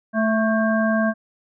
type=harmonic tone with a mistuned harmonic; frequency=220 Hz; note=A3; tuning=in tune; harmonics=1 / 3 / 5 / 7; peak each=-19 / -22 / -29 / -25 dBFS; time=0.13-1.14 s; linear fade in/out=50 ms; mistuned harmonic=7; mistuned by=+56 cents; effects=none

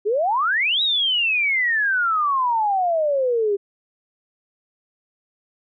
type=exponential two-way sweep; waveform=sine; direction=up then down; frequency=392 to 3884 to 392 Hz; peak=-17 dBFS; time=0.05-3.57 s; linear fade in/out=20 ms; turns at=0.82 s; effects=none

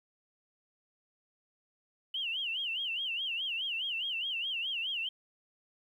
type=tone with vibrato; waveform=sine; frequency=2949 Hz; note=F#7; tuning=6 cents flat; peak=-32 dBFS; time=2.14-5.09 s; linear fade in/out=5 ms; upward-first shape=sine; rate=4.8 Hz; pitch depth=180 cents each way; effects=11-bit

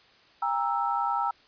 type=chord; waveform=sine; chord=E diminished; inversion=first; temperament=equal with one note detuned; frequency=801.9 / 932.3 / 1318.5 Hz; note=G5 / Bb5 / E6; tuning=+39 / 0 / 0 cents; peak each=-29 dBFS; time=0.42-1.31 s; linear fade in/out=5 ms; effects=white hiss -58 dBFS RMS until 1.47 s + resampled to 11025 Hz

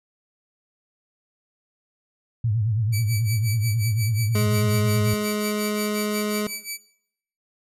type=tone with vibrato; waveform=sine; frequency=110 Hz; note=A2; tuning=in tune; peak=-19 dBFS; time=2.44-5.14 s; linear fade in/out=5 ms; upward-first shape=triangle; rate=9.2 Hz; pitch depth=160 cents each way
type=tone with tremolo; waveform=10% pulse; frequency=2300 Hz; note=D7; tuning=37 cents flat; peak=-19 dBFS; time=2.92-6.78 s; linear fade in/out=20 ms; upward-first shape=sine; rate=5.6 Hz; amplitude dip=90%
type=tone; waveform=25% pulse; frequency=210 Hz; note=G#3; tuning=19 cents sharp; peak=-19 dBFS; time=4.35-6.47 s; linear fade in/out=2 ms
effects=noise-tail reverb RT60 0.7 s tail -19 dB re dry + resampled to 32000 Hz

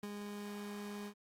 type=tone with ADSR envelope; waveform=30% pulse; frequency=205.5 Hz; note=G#3; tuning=18 cents flat; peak=-37 dBFS; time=0.03-1.14 s; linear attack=3 ms; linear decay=40 ms; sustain=-3 dB; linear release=76 ms; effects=AAC 48 kbps

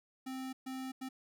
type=tone bursts at uneven times; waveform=square; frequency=261.6 Hz; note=C4; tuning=in tune; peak=-40 dBFS; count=3; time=0.26-0.53 / 0.66-0.92 / 1.01-1.09 s; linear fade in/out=10 ms; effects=none

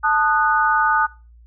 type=chord; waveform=sine; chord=D# diminished; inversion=second; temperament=equal with one note detuned; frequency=880 / 1233.8 / 1480 Hz; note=A5 / D#6 / F#6; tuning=0 / -15 / 0 cents; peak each=-19 dBFS; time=0.03-1.07 s; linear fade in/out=20 ms; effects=noise-tail reverb RT60 0.3 s tail -20 dB re dry + added 58 Hz sine -44 dBFS peak until 1.46 s

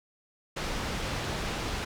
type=low-pass noise; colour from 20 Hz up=pink; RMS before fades=-33 dBFS; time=0.56-1.85 s; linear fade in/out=10 ms; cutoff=5400 Hz; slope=12 dB/octave; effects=none

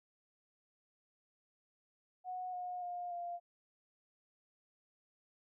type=tone with pitch steps; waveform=sine; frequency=734 / 721.4 / 709 / 696.8 Hz; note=F#5 / F#5 / F5 / F5; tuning=-14 / -44 / +26 / -4 cents; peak=-39 dBFS; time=2.24-3.4 s; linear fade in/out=50 ms; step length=290 ms; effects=none

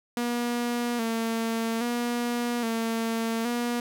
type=tone with vibrato; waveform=sawtooth; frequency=233.4 Hz; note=A#3; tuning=2 cents sharp; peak=-22 dBFS; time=0.17-3.8 s; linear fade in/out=2 ms; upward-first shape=square; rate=0.61 Hz; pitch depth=47 cents each way; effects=none

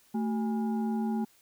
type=tone with frequency modulation; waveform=sine; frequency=221.6 Hz; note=A3; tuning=13 cents sharp; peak=-27 dBFS; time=0.14-1.25 s; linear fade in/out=10 ms; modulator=601 Hz; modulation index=0.55; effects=white hiss -63 dBFS RMS until 1.41 s

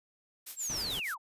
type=noise with tremolo; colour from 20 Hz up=blue; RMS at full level=-40 dBFS; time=0.46-1.15 s; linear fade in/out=10 ms; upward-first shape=sine; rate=6.7 Hz; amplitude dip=90%
type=linear sweep; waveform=sine; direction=down; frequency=7730 to 800 Hz; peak=-33 dBFS; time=0.56-1.18 s; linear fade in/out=50 ms
type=noise; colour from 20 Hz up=pink; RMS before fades=-42 dBFS; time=0.69-1 s; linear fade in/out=10 ms
effects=resampled to 32000 Hz

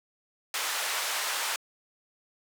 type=band-pass noise; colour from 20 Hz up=pink; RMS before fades=-31 dBFS; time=0.54-1.56 s; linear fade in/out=2 ms; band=930 to 12000 Hz; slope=12 dB/octave; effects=high-pass 400 Hz 12 dB/octave

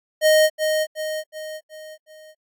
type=tone with echo; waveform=square; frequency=621 Hz; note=D#5; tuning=3 cents flat; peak=-13 dBFS; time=0.21-0.5 s; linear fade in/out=50 ms; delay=370 ms; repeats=5; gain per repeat=-6 dB; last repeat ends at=2.35 s; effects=AAC 64 kbps

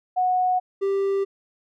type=tone pair in turn; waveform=sine / triangle; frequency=734 / 393.1 Hz; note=F#5 / G4; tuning=-14 / +5 cents; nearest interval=major seventh; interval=1081 cents; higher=first; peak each=-18 dBFS; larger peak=neither; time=0.16-0.6 / 0.81-1.25 s; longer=neither; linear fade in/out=20 ms; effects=none

